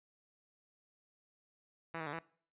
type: tone with pitch steps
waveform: 5% pulse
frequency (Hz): 165 / 159 / 145.1 / 164.8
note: E3 / D#3 / D3 / E3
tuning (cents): +2 / +38 / -21 / 0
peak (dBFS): -28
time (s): 1.94-2.192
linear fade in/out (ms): 5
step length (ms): 63
effects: noise-tail reverb RT60 0.5 s tail -22 dB re dry + resampled to 8000 Hz